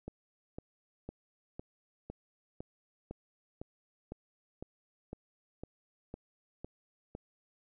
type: click train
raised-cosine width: 2 ms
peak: -28 dBFS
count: 15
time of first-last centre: 0.08-7.151 s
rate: 1.98 Hz
effects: none